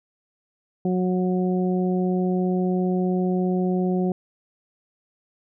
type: harmonic tone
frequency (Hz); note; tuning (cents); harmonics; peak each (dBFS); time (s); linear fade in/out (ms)
183; F#3; -19; 1 / 2 / 3 / 4; -21 / -25 / -34 / -33; 0.85-4.12; 2
effects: none